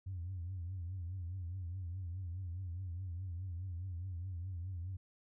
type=tone with vibrato; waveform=sine; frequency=89.9 Hz; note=F#2; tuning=49 cents flat; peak=-38 dBFS; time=0.06-4.97 s; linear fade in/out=10 ms; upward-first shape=triangle; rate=4.8 Hz; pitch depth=140 cents each way; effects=tanh soft clip ceiling -35 dBFS